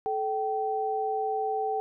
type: tone pair together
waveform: sine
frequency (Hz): 433.8 / 773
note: A4 / G5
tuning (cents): -25 / -24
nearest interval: minor seventh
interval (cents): 1001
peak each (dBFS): -30 / -28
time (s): 0.06-1.8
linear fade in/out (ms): 0
effects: none